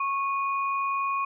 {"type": "tone pair together", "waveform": "sine", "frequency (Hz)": [1100, 2469], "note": ["C#6", "D#7"], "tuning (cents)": [-14, -14], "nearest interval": "octave + major second", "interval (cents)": 1400, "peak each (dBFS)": [-25, -34], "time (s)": [0, 1.25], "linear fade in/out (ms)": 5, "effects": []}